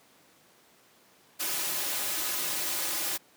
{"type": "noise with comb filter", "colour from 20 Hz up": "white", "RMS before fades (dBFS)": -31, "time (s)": [1.39, 3.18], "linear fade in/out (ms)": 20, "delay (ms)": 4.4, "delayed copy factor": -0.75, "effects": ["pink hiss -60 dBFS RMS until 3.36 s", "high-pass 200 Hz 12 dB/octave"]}